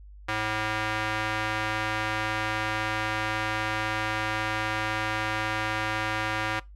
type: tone with band-pass filter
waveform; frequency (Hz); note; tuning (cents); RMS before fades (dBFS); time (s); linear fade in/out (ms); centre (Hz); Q
square; 108.1; A2; -30; -29; 0.28-6.6; 10; 1700; 1.1
effects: noise-tail reverb RT60 0.2 s tail -22 dB re dry + added 50 Hz sine -44 dBFS peak until 6.75 s